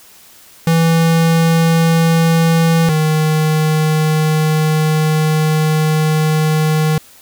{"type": "tone pair in turn", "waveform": "square", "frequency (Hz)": [164.8, 155.55], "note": ["E3", "D#3"], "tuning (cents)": [0, 0], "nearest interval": "minor second", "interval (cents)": 100, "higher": "first", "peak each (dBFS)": [-10, -12], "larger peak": "first", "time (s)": [[0.67, 2.89], [2.89, 6.98]], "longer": "second", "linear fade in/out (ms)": 2, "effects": ["white hiss -43 dBFS RMS until 7.21 s"]}